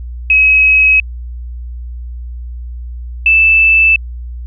sine tone pair in turn, 2554 / 2638 Hz, D#7 / E7, +45 / +1 cents, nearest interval minor second, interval 56 cents, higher second, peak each -5 dBFS, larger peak neither, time 0.3-1 / 3.26-3.96 s, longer neither, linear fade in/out 2 ms, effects added 60 Hz sine -22 dBFS peak until 4.46 s

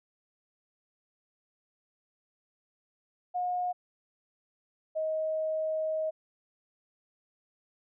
sine tone pair in turn, 720 / 629.7 Hz, F#5 / D#5, -47 / +21 cents, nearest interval major second, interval 232 cents, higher first, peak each -28 dBFS, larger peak neither, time 3.34-3.73 / 4.95-6.11 s, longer second, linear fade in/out 20 ms, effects none

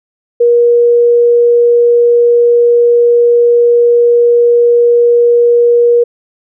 sine tone, 476.2 Hz, A#4, 37 cents sharp, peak -4 dBFS, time 0.4-6.04 s, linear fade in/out 10 ms, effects none

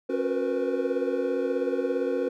triangle tone cluster, 273.3 / 364.7 / 469.8 / 488 / 505 Hz, C#4 / F#4 / A#4 / B4 / B4, -24 / -25 / +13 / -21 / +39 cents, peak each -29 dBFS, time 0.09-2.29 s, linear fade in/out 10 ms, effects none

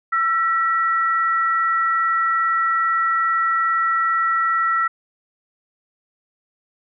sine tone pair together, 1338.8 / 1922 Hz, E6 / B6, +26 / -48 cents, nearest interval tritone, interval 626 cents, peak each -17 / -23 dBFS, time 0.12-4.88 s, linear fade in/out 10 ms, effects none

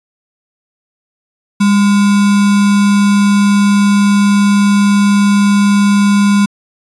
sine tone with sample-and-hold, 201.8 Hz, G#3, 49 cents flat, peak -6 dBFS, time 1.6-6.46 s, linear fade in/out 10 ms, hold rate 1225 Hz, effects resampled to 24000 Hz

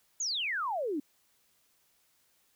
sine exponential sweep, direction down, 7040 to 271.3 Hz, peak -30 dBFS, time 0.2-1 s, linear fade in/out 5 ms, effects white hiss -70 dBFS RMS until 2.55 s

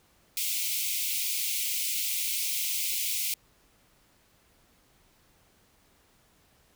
white high-pass noise, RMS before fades -30 dBFS, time 0.37-3.34 s, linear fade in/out 2 ms, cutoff 2100 Hz, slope 96 dB/octave, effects pink hiss -64 dBFS RMS until 6.75 s

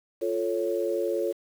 sine chord, F augmented, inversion none, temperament equal, 349.2 / 440 / 554.4 Hz, F4 / A4 / C#5, 0 / 0 / 0 cents, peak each -29 dBFS, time 0.21-1.33 s, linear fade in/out 20 ms, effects 8-bit

